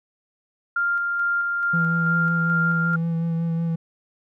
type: tone with tremolo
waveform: sine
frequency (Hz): 1396.9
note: F6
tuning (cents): 0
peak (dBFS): -19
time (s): 0.76-2.96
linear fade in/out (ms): 5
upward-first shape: square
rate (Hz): 2.3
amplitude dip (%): 25
type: tone with vibrato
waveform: triangle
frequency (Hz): 166.1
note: E3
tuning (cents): +13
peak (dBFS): -19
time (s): 1.73-3.76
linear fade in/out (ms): 10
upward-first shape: sine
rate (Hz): 5.4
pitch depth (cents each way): 17
effects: none